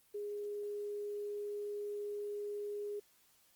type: tone with quantisation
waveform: sine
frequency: 412.7 Hz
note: G#4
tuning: 11 cents flat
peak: -38 dBFS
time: 0.14-3 s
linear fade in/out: 10 ms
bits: 11
effects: white hiss -69 dBFS RMS until 3.55 s + Opus 24 kbps